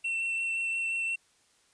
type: tone with vibrato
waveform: triangle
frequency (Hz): 2700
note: E7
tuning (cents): +41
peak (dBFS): -27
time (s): 0.04-1.16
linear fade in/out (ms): 10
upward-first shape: sine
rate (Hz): 5.7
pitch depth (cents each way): 11
effects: white hiss -66 dBFS RMS until 1.73 s + resampled to 22050 Hz